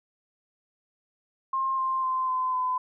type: tone with pitch steps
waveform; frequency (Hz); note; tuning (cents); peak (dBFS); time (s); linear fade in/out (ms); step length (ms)
sine; 1063 / 1050.2 / 1037.5 / 1025 / 1012.7; C6 / C6 / C6 / C6 / B5; +27 / +6 / -15 / -36 / +43; -24; 1.53-2.78; 5; 250
effects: none